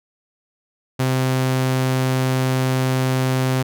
sawtooth tone, 130 Hz, C3, 11 cents flat, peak -13 dBFS, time 0.99-3.63 s, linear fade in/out 10 ms, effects none

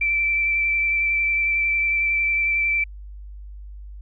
sine tone with vibrato, 2334 Hz, D7, 11 cents flat, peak -18 dBFS, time 0.01-2.84 s, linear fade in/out 5 ms, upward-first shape sine, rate 11 Hz, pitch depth 14 cents each way, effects added 50 Hz sine -35 dBFS peak until 4.01 s

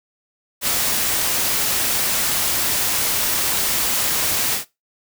white noise with ADSR envelope, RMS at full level -18 dBFS, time 0.61-4.65 s, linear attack 65 ms, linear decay 4 ms, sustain -2 dB, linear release 120 ms, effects noise-tail reverb RT60 0.2 s tail -18 dB re dry

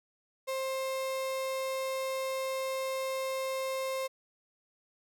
35% pulse tone, 529 Hz, C5, 19 cents sharp, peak -30 dBFS, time 0.47-4.08 s, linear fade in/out 20 ms, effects none

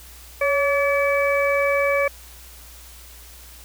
harmonic tone with a mistuned harmonic, 573 Hz, D5, 43 cents flat, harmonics 1 / 2 / 3 / 4, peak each -19 / -26 / -29 / -23 dBFS, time 0.41-2.08 s, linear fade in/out 5 ms, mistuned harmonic 1, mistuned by -40 cents, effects added 60 Hz sine -44 dBFS peak until 3.64 s + white hiss -45 dBFS RMS until 3.64 s

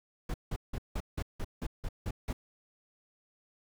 brown noise bursts, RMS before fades -34 dBFS, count 10, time 0.29-2.33 s, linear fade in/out 5 ms, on 51 ms, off 170 ms, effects none

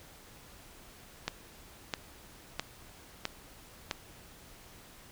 click train, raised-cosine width 0.2 ms, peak -14 dBFS, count 5, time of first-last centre 1.28-3.912 s, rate 1.52 Hz, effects pink hiss -54 dBFS RMS until 5.11 s

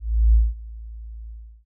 sine tone with ADSR envelope, 55.6 Hz, A1, 19 cents sharp, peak -10 dBFS, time 0-1.65 s, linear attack 340 ms, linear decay 200 ms, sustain -23 dB, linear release 350 ms, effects none

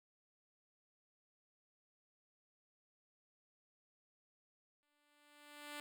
5% pulse tone with exponential growth, 293.7 Hz, D4, in tune, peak -33 dBFS, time 4.83-5.8 s, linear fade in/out 0 ms, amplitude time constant 210 ms, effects none

